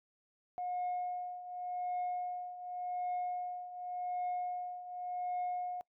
sine tone with tremolo, 720 Hz, F#5, 47 cents flat, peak -31 dBFS, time 0.58-5.81 s, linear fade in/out 0 ms, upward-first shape triangle, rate 0.88 Hz, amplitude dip 80%, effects noise-tail reverb RT60 0.1 s tail -25 dB re dry + tanh soft clip ceiling -31 dBFS

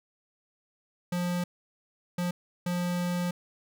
square tone bursts at uneven times, 176.7 Hz, F3, 21 cents sharp, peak -28 dBFS, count 3, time 1.12-1.44 / 2.18-2.31 / 2.66-3.31 s, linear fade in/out 5 ms, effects none

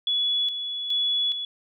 sine tone with tremolo, 3400 Hz, G#7, 40 cents sharp, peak -21 dBFS, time 0.07-1.45 s, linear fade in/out 2 ms, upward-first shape square, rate 1.2 Hz, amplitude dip 55%, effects none

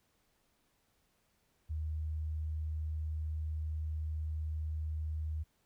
sine tone, 77.78 Hz, D#2, in tune, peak -34 dBFS, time 1.69-5.44 s, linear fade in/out 20 ms, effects pink hiss -75 dBFS RMS until 5.65 s

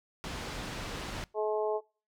pink low-pass noise, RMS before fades -39 dBFS, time 0.24-1.24 s, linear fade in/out 0 ms, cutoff 5700 Hz, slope 12 dB/octave
harmonic tone, 213.8 Hz, A3, 49 cents flat, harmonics 2 / 3 / 4 / 5, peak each -30 / -34 / -36 / -42 dBFS, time 1.34-1.81 s, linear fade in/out 50 ms
effects noise-tail reverb RT60 0.4 s tail -25 dB re dry

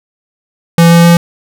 square tone with pitch steps, 168.5 / 169.67 / 170.85 Hz, E3 / F3 / F3, +38 / -50 / -38 cents, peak -3 dBFS, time 0.78-1.17 s, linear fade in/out 2 ms, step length 130 ms, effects none

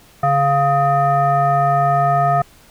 sine tone with frequency modulation, 698.5 Hz, F5, in tune, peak -12 dBFS, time 0.23-2.42 s, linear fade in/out 5 ms, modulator 557 Hz, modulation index 0.99, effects pink hiss -48 dBFS RMS until 2.7 s

